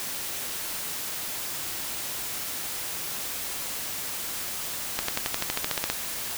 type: accelerating click train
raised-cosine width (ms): 0.2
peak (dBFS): -8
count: 13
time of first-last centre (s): 4.99-5.9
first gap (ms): 94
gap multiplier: 0.96
effects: white hiss -33 dBFS RMS until 6.37 s